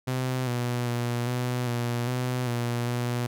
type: tone with pitch steps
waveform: sawtooth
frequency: 128.3 / 121.9 / 120.2 / 124.1 / 120 / 125.6 / 119.9 / 121.5 Hz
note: C3 / B2 / B2 / B2 / B2 / B2 / A#2 / B2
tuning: -34 / -22 / -46 / +9 / -49 / +30 / +49 / -28 cents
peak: -22 dBFS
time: 0.07-3.27 s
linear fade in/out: 10 ms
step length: 400 ms
effects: none